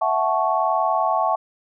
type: chord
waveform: sine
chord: F# minor seventh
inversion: third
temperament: equal with one note detuned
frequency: 659.3 / 740 / 869.9 / 1108.7 Hz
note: E5 / F#5 / A5 / C#6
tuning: 0 / 0 / -20 / 0 cents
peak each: -23 dBFS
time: 0.01-1.36 s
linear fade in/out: 10 ms
effects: none